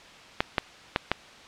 clicks, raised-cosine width 0.3 ms, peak -5 dBFS, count 4, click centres 0.405 / 0.582 / 0.961 / 1.116 s, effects white hiss -48 dBFS RMS until 1.47 s + low-pass 4000 Hz 12 dB/octave

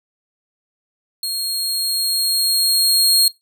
sawtooth tone with level ramp, 4258 Hz, C8, 30 cents sharp, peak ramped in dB -18 to -7 dBFS, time 1.23-3.28 s, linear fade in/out 2 ms, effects noise-tail reverb RT60 0.2 s tail -23 dB re dry

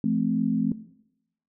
sine tone cluster, 169.3 / 216.8 / 259.6 Hz, E3 / A3 / C4, +46 / -25 / -13 cents, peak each -29 / -23 / -26 dBFS, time 0.04-0.72 s, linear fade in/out 2 ms, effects noise-tail reverb RT60 0.8 s tail -17 dB re dry

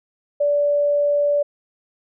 sine tone, 580 Hz, D5, 22 cents flat, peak -15 dBFS, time 0.4-1.43 s, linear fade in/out 10 ms, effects none

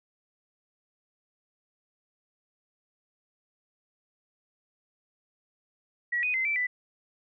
sine tone with pitch steps, 1924 / 2489 / 2064 / 2330 / 1987 Hz, B6 / D#7 / C7 / D7 / B6, -46 / 0 / -24 / -14 / +10 cents, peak -25 dBFS, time 6.12-6.67 s, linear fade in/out 10 ms, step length 110 ms, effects none

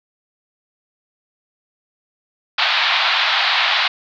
white band-pass noise, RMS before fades -17 dBFS, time 2.58-3.88 s, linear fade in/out 5 ms, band 690 to 4200 Hz, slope 48 dB/octave, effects none

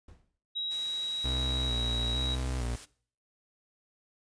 brown noise with exponential decay, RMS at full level -47 dBFS, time 0.08-0.38 s, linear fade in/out 5 ms, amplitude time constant 64 ms
sine tone, 3845 Hz, B7, 47 cents flat, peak -30 dBFS, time 0.55-2.36 s, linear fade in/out 20 ms
white noise, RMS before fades -47 dBFS, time 0.7-2.86 s, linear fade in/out 20 ms
35% pulse tone with vibrato, 61.8 Hz, B1, 2 cents sharp, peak -29 dBFS, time 1.24-2.76 s, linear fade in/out 10 ms, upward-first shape square, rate 1.1 Hz, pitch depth 63 cents each way
effects noise-tail reverb RT60 0.5 s tail -20 dB re dry + resampled to 22050 Hz

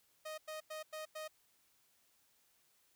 sawtooth tone bursts, 622.3 Hz, D#5, in tune, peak -39 dBFS, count 5, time 0.25-1.28 s, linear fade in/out 10 ms, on 130 ms, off 95 ms, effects white hiss -73 dBFS RMS until 2.95 s

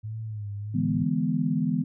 sine tone with vibrato, 106.2 Hz, G#2, 39 cents sharp, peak -31 dBFS, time 0.03-1.05 s, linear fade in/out 20 ms, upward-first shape sine, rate 1.5 Hz, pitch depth 80 cents each way
sine chord, E dominant seventh, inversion third, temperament equal with one note detuned, 146.83 / 164.81 / 207.7 / 247.7 Hz, D3 / E3 / G#3 / B3, 0 / 0 / 0 / +5 cents, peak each -31 / -27 / -29 / -27 dBFS, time 0.74-1.84 s, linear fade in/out 10 ms
effects none

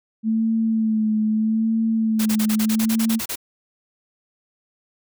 sine tone with vibrato, 220 Hz, A3, in tune, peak -17 dBFS, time 0.23-3.21 s, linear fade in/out 50 ms, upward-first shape sine, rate 0.79 Hz, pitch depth 36 cents each way
white noise bursts, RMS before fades -27 dBFS, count 12, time 2.19-3.358 s, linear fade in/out 10 ms, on 68 ms, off 32 ms
effects none

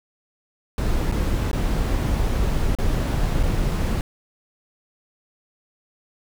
brown noise with dropouts, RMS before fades -21 dBFS, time 0.78-4.01 s, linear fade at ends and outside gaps 1 ms, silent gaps 1.116-1.122 / 1.514-1.53 / 2.751-2.786 / 3.43-3.434 s, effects none

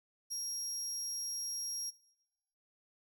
30% pulse tone, 5610 Hz, F8, 7 cents sharp, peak -33 dBFS, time 0.3-1.91 s, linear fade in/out 20 ms, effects noise-tail reverb RT60 1.0 s tail -20 dB re dry

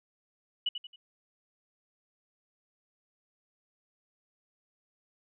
sine tone with echo, 2948 Hz, F#7, 7 cents flat, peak -26 dBFS, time 0.66-0.69 s, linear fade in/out 5 ms, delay 90 ms, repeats 3, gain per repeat -8 dB, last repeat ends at 0.96 s, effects none

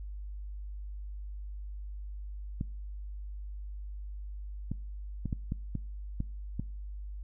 clicks, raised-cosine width 5 ms, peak -20 dBFS, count 8, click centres 2.611 / 4.716 / 5.257 / 5.328 / 5.521 / 5.753 / 6.204 / 6.596 s, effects noise-tail reverb RT60 0.5 s tail -24 dB re dry + added 50 Hz sine -38 dBFS peak until 7.23 s

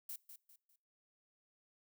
violet noise with echo, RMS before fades -45 dBFS, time 0.09-0.16 s, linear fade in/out 5 ms, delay 200 ms, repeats 3, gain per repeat -9 dB, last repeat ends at 0.76 s, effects noise-tail reverb RT60 0.5 s tail -24 dB re dry

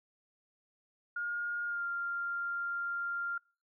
sine tone with pitch glide, 1422 to 1393.5 Hz, F6 to F6, +31 to -4 cents, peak -33 dBFS, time 1.16-3.38 s, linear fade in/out 5 ms, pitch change -35 cents, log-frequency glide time 1.66-1.84 s, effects noise-tail reverb RT60 0.4 s tail -26 dB re dry

